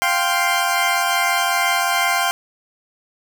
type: chord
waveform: 20% pulse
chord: F suspended second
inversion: none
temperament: equal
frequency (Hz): 698.5 / 784 / 1046.5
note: F5 / G5 / C6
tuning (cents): 0 / 0 / 0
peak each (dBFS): -16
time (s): 0.02-2.31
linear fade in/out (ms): 0
effects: none